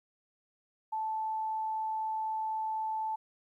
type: tone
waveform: sine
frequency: 876 Hz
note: A5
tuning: 8 cents flat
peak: -31 dBFS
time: 0.92-3.16 s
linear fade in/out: 10 ms
effects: 12-bit